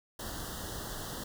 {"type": "band-stop noise", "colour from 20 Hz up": "pink", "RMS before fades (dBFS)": -40, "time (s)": [0.19, 1.24], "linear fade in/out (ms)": 5, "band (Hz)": [1900, 2900], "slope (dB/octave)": 96, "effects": []}